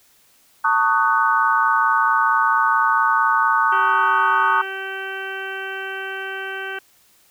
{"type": "chord", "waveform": "sine", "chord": "D# half-diminished seventh", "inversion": "second", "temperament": "just", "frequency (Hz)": [896, 1120.1, 1244.5, 1493.4], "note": ["A5", "C#6", "D#6", "F#6"], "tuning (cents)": [31, 18, 0, 16], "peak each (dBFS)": -20, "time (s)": [0.64, 4.62], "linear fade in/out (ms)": 10}
{"type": "harmonic tone", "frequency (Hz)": 385.7, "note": "G4", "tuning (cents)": -28, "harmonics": [1, 2, 3, 4, 5, 6, 7, 8], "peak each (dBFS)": [-33, -36, -39, -28, -40, -41, -38, -39], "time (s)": [3.72, 6.79], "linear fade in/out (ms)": 5}
{"effects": ["white hiss -56 dBFS RMS until 7.3 s"]}